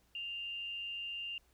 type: tone with amplitude modulation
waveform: sine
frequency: 2794 Hz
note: F7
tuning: in tune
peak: -37 dBFS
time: 0.15-1.38 s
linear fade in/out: 2 ms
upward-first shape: sine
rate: 207 Hz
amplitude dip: 35%
effects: added 60 Hz sine -70 dBFS peak until 1.53 s + pink hiss -72 dBFS RMS until 1.53 s